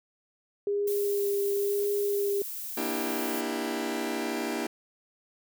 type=tone with vibrato; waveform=sine; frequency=405 Hz; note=G#4; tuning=43 cents flat; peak=-25 dBFS; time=0.67-2.42 s; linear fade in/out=2 ms; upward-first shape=triangle; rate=1 Hz; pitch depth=17 cents each way
type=noise; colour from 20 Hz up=violet; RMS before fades=-37 dBFS; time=0.87-3.41 s; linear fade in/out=5 ms
type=chord; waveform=sawtooth; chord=E half-diminished seventh; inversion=second; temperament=just; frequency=237.3 / 296.7 / 329.6 / 395.6 Hz; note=Bb3 / D4 / E4 / G4; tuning=+31 / +18 / 0 / +16 cents; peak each=-31 dBFS; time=2.77-4.67 s; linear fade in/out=5 ms
effects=none